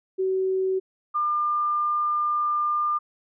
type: tone pair in turn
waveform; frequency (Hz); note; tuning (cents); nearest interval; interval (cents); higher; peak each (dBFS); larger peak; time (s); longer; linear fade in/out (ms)
sine; 378.1 / 1200.4; F#4 / D6; +38 / +38; octave + minor sixth; 2000; second; -21; neither; 0.18-0.8 / 1.14-2.99; second; 20
effects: none